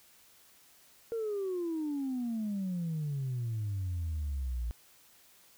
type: exponential sweep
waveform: sine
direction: down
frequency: 466.2 to 56 Hz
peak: -30 dBFS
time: 1.12-4.71 s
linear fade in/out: 0 ms
effects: tanh soft clip ceiling -29 dBFS + white hiss -61 dBFS RMS until 5.57 s